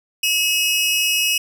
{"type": "tone pair together", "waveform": "sawtooth", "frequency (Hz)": [2572, 2895], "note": ["E7", "F#7"], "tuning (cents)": [-43, -38], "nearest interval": "major second", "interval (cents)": 205, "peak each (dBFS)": -16, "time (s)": [0.23, 1.38], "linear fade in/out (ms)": 5, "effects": []}